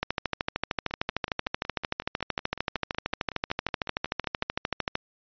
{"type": "two click trains", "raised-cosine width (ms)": 0.3, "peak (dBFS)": [-21, -10], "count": [20, 66], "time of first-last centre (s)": [[0.91, 4.429], [0.03, 4.954]], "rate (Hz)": [5.4, 13.2], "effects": ["resampled to 11025 Hz"]}